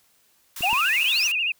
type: high-pass noise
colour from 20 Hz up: white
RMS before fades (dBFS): -35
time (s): 0.56-1.32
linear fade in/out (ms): 5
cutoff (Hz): 860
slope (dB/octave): 48
type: clicks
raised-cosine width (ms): 3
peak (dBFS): -24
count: 2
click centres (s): 0.608 / 0.73
type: tone with vibrato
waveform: sine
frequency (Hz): 2637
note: E7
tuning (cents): 0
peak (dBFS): -21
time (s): 0.62-1.52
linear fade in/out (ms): 5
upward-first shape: sine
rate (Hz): 13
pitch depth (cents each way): 130
type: exponential sweep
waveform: sine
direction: up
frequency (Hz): 679 to 6272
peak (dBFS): -22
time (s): 0.63-1.28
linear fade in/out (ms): 10
effects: white hiss -62 dBFS RMS until 1.59 s